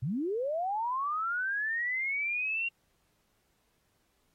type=linear sweep; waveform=sine; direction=up; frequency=108.9 to 2775 Hz; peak=-29 dBFS; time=0.02-2.69 s; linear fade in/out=10 ms; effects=pink hiss -74 dBFS RMS until 4.34 s + AAC 48 kbps